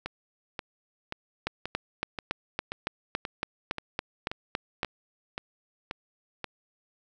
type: two click trains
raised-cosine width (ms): 0.3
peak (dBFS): -12 / -17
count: 13 / 13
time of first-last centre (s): 1.47-4.831 / 0.06-6.443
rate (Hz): 3.57 / 1.88
effects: none